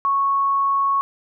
sine tone, 1105 Hz, C#6, 6 cents flat, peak -16 dBFS, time 0.05-1.01 s, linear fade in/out 0 ms, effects none

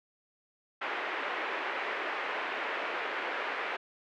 white band-pass noise, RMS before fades -35 dBFS, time 0.81-3.77 s, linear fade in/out 10 ms, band 350 to 2300 Hz, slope 24 dB/octave, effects none

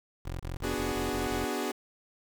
20% pulse tone bursts, 43.83 Hz, F1, 7 cents sharp, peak -30 dBFS, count 7, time 0.25-1.45 s, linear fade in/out 10 ms, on 150 ms, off 25 ms
sawtooth chord, G# half-diminished seventh, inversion first, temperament equal, 246.9 / 293.7 / 370 / 415.3 Hz, B3 / D4 / F#4 / G#4, 0 / 0 / 0 / 0 cents, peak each -32 dBFS, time 0.63-1.72 s, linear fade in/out 10 ms
effects 8-bit

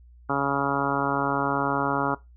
harmonic tone, 139.6 Hz, C#3, 13 cents sharp, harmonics 1 / 2 / 3 / 4 / 5 / 6 / 7 / 8 / 9 / 10, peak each -33 / -29 / -32 / -33 / -33 / -31 / -32 / -32 / -31 / -32 dBFS, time 0.29-2.15 s, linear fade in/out 10 ms, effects noise-tail reverb RT60 0.2 s tail -18 dB re dry + added 60 Hz sine -48 dBFS peak until 2.36 s

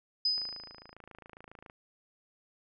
sine tone with exponential decay, 5010 Hz, D#8, 11 cents sharp, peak -24 dBFS, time 0.25-0.94 s, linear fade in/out 5 ms, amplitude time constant 150 ms
click train, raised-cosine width 0.5 ms, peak -34 dBFS, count 37, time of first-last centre 0.38-1.699 s, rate 27.3 Hz
effects none

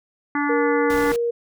harmonic tone, 289.4 Hz, D4, 25 cents flat, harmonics 1 / 3 / 4 / 5 / 6 / 7, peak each -22 / -27 / -28 / -29 / -30 / -30 dBFS, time 0.35-1.12 s, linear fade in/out 2 ms
sine tone, 471.3 Hz, A#4, 19 cents sharp, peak -19 dBFS, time 0.49-1.31 s, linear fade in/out 10 ms
pink noise, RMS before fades -33 dBFS, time 0.9-1.16 s, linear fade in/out 0 ms
effects none

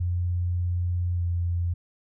sine tone with pitch glide, 88.3 to 86.73 Hz, F2 to F2, +20 to -11 cents, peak -23 dBFS, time 0-1.74 s, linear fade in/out 10 ms, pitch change -31 cents, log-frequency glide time 1.15-1.22 s, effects none

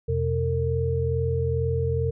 sine tone cluster, 85.8 / 128.1 / 455.8 Hz, F2 / C3 / A#4, -30 / -36 / -39 cents, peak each -26 dBFS, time 0.08-2.11 s, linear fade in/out 10 ms, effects none

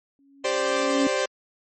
sine tone with exponential growth, 277.2 Hz, C#4, in tune, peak -18 dBFS, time 0.19-1.07 s, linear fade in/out 1 ms, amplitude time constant 190 ms
sawtooth chord, G suspended fourth, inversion none, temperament equal, 392 / 523.3 / 587.3 Hz, G4 / C5 / D5, 0 / 0 / 0 cents, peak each -25 / -21 / -23 dBFS, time 0.44-1.26 s, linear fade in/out 10 ms
effects MP3 32 kbps

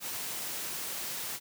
white noise, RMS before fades -37 dBFS, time 0-1.4 s, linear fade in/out 50 ms, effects high-pass 100 Hz 12 dB/octave

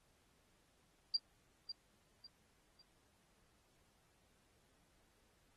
sine tone with echo, 4744 Hz, D8, 17 cents sharp, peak -33 dBFS, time 1.14-1.17 s, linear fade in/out 5 ms, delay 550 ms, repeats 3, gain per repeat -9 dB, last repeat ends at 2.82 s, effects pink hiss -75 dBFS RMS until 5.56 s + AAC 32 kbps

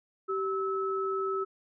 sine tone pair together, 386.5 / 1300 Hz, G4 / E6, -24 / -24 cents, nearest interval octave + major sixth, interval 2100 cents, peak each -30 / -32 dBFS, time 0.28-1.45 s, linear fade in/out 20 ms, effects none

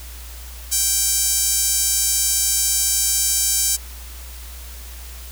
sawtooth tone with high-pass filter, 782 Hz, G5, 4 cents flat, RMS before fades -19 dBFS, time 0.71-3.77 s, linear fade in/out 20 ms, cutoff 7200 Hz, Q 1.6, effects added 60 Hz sine -34 dBFS peak until 5.31 s + white hiss -40 dBFS RMS until 5.31 s

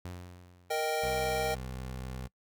sawtooth tone with exponential decay, 89.3 Hz, F2, 39 cents sharp, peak -34 dBFS, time 0.05-1.16 s, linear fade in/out 0 ms, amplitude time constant 240 ms
square chord, Eb major, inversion second, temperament equal, 466.2 / 622.3 / 784 Hz, Bb4 / Eb5 / G5, 0 / 0 / 0 cents, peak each -34 / -35 / -34 dBFS, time 0.7-1.55 s, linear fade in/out 10 ms
20% pulse tone, 64 Hz, C2, 38 cents flat, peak -33 dBFS, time 1.02-2.28 s, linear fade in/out 20 ms
effects noise-tail reverb RT60 0.1 s tail -22 dB re dry

